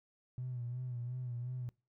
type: tone with vibrato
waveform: triangle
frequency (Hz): 123.47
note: B2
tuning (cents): 0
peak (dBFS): -34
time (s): 0.38-1.69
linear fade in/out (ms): 0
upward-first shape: sine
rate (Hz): 2.8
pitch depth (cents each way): 56
effects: noise-tail reverb RT60 0.3 s tail -26 dB re dry + tanh soft clip ceiling -35 dBFS